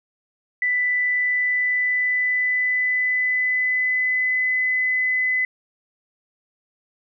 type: tone with pitch glide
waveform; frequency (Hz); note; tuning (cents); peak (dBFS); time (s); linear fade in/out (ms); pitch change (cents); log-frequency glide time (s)
sine; 1986 to 2015; B6 to B6; +9 to +34; -18; 0.62-5.45; 2; +25; 0.95-4.53
effects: none

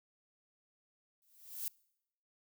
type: noise with exponential growth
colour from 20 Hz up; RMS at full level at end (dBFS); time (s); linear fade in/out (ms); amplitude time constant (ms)
violet; -36; 1.22-1.68; 1; 100
effects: noise-tail reverb RT60 0.8 s tail -25 dB re dry

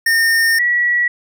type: tone pair in turn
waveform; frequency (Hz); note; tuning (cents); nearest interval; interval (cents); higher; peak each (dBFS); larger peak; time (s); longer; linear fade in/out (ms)
square / sine; 1825 / 1933.5; A#6 / B6; -37 / -37; minor second; 100; second; -12; neither; 0.06-0.59 / 0.59-1.08; first; 5
effects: none

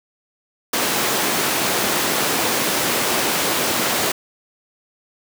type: high-pass noise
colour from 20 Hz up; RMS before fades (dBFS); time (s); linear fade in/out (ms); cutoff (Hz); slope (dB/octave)
pink; -20; 0.73-4.12; 5; 260; 12
effects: none

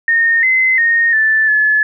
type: tone with pitch steps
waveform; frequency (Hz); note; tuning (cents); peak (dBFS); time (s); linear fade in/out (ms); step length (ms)
sine; 1838 / 2052 / 1851 / 1758 / 1718; A#6 / C7 / A#6 / A6 / A6; -25 / -34 / -13 / -2 / -42; -9; 0.08-1.83; 2; 350
effects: none

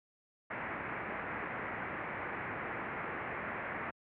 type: low-pass noise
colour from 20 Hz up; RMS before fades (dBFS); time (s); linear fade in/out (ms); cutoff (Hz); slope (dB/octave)
white; -40; 0.5-3.91; 10; 2200; 48
effects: high-pass 80 Hz 12 dB/octave

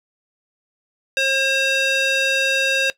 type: tone with band-pass filter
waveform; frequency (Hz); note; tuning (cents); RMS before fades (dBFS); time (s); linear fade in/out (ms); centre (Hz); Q
square; 537; C5; +45; -19; 1.17-2.9; 0; 3000; 1.2
effects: noise-tail reverb RT60 0.1 s tail -17 dB re dry

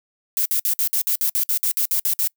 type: noise bursts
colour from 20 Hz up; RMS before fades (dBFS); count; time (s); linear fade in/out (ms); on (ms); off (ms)
violet; -20; 14; 0.37-2.275; 0; 85; 55
effects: noise-tail reverb RT60 0.1 s tail -26 dB re dry

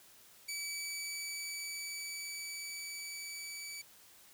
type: tone with level ramp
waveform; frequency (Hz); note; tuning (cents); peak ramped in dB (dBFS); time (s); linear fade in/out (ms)
15% pulse; 2293; D7; -42; -31 to -36; 0.48-3.82; 10
effects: white hiss -60 dBFS RMS until 4.33 s

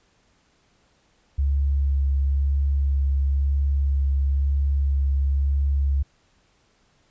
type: tone with vibrato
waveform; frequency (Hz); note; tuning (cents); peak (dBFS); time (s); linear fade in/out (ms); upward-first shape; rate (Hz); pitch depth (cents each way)
sine; 69.3; C#2; 0; -18; 1.38-6.03; 10; sine; 1; 14
effects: pink hiss -63 dBFS RMS until 7.1 s + resampled to 16000 Hz

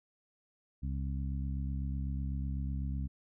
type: harmonic tone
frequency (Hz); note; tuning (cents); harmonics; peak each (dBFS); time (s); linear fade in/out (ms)
68; C#2; -33; 1 / 2 / 3 / 4; -34 / -39 / -43 / -48; 0.82-3.08; 20
effects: none

